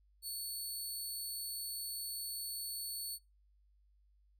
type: tone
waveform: 15% pulse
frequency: 4435 Hz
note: C#8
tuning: in tune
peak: -33 dBFS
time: 0.22-3.19 s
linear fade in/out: 50 ms
effects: noise-tail reverb RT60 0.2 s tail -21 dB re dry + added 50 Hz sine -66 dBFS peak until 4.39 s